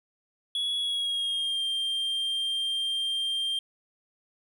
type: tone with pitch glide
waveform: triangle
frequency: 3365 to 3180 Hz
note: G#7 to G7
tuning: +22 to +24 cents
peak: -25 dBFS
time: 0.55-3.59 s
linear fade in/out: 2 ms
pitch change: -98 cents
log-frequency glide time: 0.78-1.64 s
effects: none